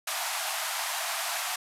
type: band-pass noise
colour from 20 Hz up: pink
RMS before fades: -32 dBFS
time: 0.07-1.56 s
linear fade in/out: 5 ms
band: 640 to 14000 Hz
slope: 96 dB/octave
effects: none